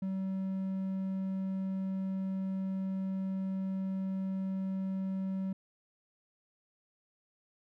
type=tone; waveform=triangle; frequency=190.9 Hz; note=G3; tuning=46 cents flat; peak=-30 dBFS; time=0.02-5.53 s; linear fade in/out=5 ms; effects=none